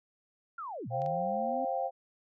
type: linear two-way sweep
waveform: sine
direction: down then up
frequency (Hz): 1425 to 113.2 to 267.2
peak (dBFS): -37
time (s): 0.58-1.65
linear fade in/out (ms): 5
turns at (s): 0.88
type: chord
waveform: sine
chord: C suspended fourth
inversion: none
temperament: equal with one note detuned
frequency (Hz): 532.1 / 698.5 / 784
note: C5 / F5 / G5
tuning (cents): +29 / 0 / 0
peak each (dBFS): -34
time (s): 0.9-1.91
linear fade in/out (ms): 50
type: clicks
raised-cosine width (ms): 0.2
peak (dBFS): -35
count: 2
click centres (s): 1.019 / 1.062
effects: none